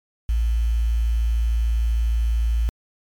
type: tone with quantisation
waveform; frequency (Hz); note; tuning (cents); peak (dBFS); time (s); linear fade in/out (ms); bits
sine; 56.6; A1; +50; -17; 0.29-2.69; 0; 7
effects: MP3 96 kbps